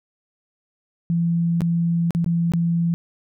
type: tone with dropouts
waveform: sine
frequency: 169.1 Hz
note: E3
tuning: 44 cents sharp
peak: -17 dBFS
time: 1.1-2.94 s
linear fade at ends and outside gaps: 0 ms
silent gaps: 1.607-1.618 / 2.107-2.149 / 2.244-2.262 / 2.52-2.536 s
effects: none